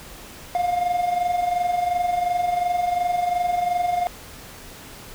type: tone with amplitude modulation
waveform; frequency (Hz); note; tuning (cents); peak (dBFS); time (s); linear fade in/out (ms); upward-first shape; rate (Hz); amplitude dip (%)
triangle; 709; F5; +26; -15; 0.55-4.07; 0; sine; 22.8; 60
effects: pink hiss -41 dBFS RMS until 5.14 s